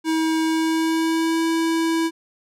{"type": "tone with pitch glide", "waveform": "square", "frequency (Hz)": [320.3, 327.8], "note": ["E4", "E4"], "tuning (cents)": [-50, -10], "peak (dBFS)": -19, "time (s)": [0.04, 2.11], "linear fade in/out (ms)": 50, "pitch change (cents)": 40, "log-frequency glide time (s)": [0.42, 1.45], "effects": ["low-pass 11000 Hz 12 dB/octave"]}